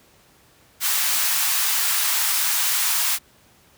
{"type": "high-pass noise", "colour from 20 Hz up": "white", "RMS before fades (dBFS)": -21, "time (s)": [0.8, 3.19], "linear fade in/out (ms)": 50, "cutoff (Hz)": 860, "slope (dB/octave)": 24, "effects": ["pink hiss -55 dBFS RMS until 3.77 s", "high-pass 60 Hz 12 dB/octave"]}